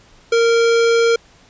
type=tone; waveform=square; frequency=463 Hz; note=A#4; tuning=12 cents flat; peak=-12 dBFS; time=0.32-1.16 s; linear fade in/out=5 ms; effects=pink hiss -49 dBFS RMS until 1.49 s + resampled to 16000 Hz